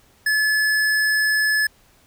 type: tone with hard clipping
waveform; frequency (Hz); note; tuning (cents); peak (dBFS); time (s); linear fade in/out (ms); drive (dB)
sine; 1720; A6; -40; -18; 0.26-1.67; 5; 16
effects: pink hiss -56 dBFS RMS until 2.06 s